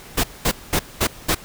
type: noise bursts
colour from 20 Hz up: pink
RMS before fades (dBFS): -18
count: 5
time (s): 0.17-1.35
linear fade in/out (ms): 10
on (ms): 68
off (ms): 210
effects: pink hiss -41 dBFS RMS until 1.44 s